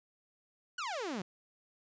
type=exponential sweep; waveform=sawtooth; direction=down; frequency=1521 to 170 Hz; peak=-32 dBFS; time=0.78-1.22 s; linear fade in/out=5 ms; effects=resampled to 16000 Hz + 12-bit